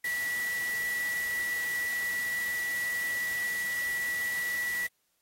sine tone in noise, 1949 Hz, B6, 23 cents flat, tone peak -29 dBFS, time 0.04-4.87 s, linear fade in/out 5 ms, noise white, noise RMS -41 dBFS, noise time 0.04-4.87 s, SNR +9 dB, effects white hiss -75 dBFS RMS until 5.21 s + AAC 48 kbps

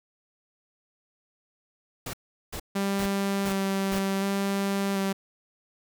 pink noise bursts, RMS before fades -35 dBFS, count 5, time 2.06-3.99 s, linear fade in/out 5 ms, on 74 ms, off 390 ms
sawtooth tone with vibrato, 196 Hz, G3, in tune, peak -21 dBFS, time 2.75-5.13 s, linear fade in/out 10 ms, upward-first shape square, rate 0.68 Hz, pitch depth 13 cents each way
effects none

